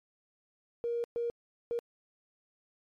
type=tone bursts at uneven times; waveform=triangle; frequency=471.5 Hz; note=A#4; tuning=20 cents sharp; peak=-26 dBFS; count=3; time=0.84-1.04 / 1.16-1.3 / 1.71-1.79 s; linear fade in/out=0 ms; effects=tanh soft clip ceiling -28 dBFS + MP3 96 kbps